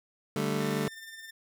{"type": "chord", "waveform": "25% pulse", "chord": "D suspended fourth", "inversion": "none", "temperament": "just", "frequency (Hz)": [146.83, 195.78, 220.2], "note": ["D3", "G3", "A3"], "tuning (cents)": [0, -2, 2], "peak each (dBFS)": -29, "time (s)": [0.36, 0.88], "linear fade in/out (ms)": 2}
{"type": "tone with tremolo", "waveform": "sawtooth", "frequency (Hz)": 1796, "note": "A6", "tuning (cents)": 35, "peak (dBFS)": -38, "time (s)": [0.6, 1.31], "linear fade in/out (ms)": 10, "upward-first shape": "sine", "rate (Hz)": 19, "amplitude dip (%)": 45}
{"effects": []}